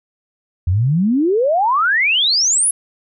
sine exponential sweep, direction up, 82.41 to 10990 Hz, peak -12 dBFS, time 0.67-2.71 s, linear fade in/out 5 ms, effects none

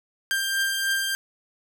sawtooth beating tone pair, 1586 / 1589.3 Hz, G6 / G6, +20 / +23 cents, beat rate 3.3 Hz, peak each -20 / -28 dBFS, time 0.31-1.15 s, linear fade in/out 0 ms, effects none

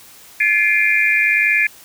sine tone cluster, 1722 / 2103 / 2347 / 2448 Hz, A6 / C7 / D7 / D#7, -38 / +8 / -2 / -29 cents, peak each -18 dBFS, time 0.4-1.67 s, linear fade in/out 5 ms, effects white hiss -43 dBFS RMS until 1.84 s

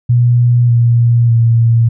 sine tone with pitch steps, 121 / 118.37 / 115.8 Hz, B2 / A#2 / A#2, -35 / +27 / -11 cents, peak -6 dBFS, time 0.09-1.89 s, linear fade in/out 10 ms, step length 600 ms, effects none

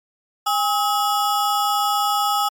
square ring-modulated tone, 1046.5 Hz, C6, in tune, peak -15 dBFS, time 0.46-2.49 s, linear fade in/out 10 ms, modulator 232 Hz, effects MP3 96 kbps

